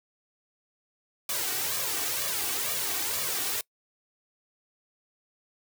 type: noise with flanger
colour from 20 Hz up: white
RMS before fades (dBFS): -30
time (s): 1.29-3.61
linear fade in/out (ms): 2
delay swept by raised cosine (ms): 1.7 to 2.7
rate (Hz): 2.1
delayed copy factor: +0.7
effects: noise-tail reverb RT60 0.1 s tail -24 dB re dry + high-pass 100 Hz 12 dB/octave